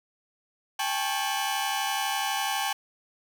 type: tone cluster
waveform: sawtooth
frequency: 794 / 866 / 1102 / 2960 Hz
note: G5 / A5 / C#6 / F#7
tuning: +22 / -28 / -11 / 0 cents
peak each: -26 / -28 / -31 / -31 dBFS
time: 0.79-2.73 s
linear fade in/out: 5 ms
effects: none